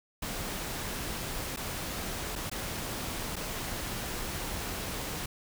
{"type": "noise with dropouts", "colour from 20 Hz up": "pink", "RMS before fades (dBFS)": -36, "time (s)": [0.22, 5.26], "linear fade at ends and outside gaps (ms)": 5, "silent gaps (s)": [[1.563, 1.571], [2.355, 2.359], [2.498, 2.514], [3.358, 3.363]], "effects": []}